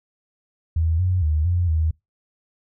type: tone with pitch steps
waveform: sine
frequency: 81.3 / 91.5 / 76.9 / 88.2 / 79.5 Hz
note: E2 / F#2 / D#2 / F2 / D#2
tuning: -23 / -19 / -20 / +18 / +38 cents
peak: -17 dBFS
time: 0.76-1.91 s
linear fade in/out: 5 ms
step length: 230 ms
effects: noise-tail reverb RT60 0.2 s tail -25 dB re dry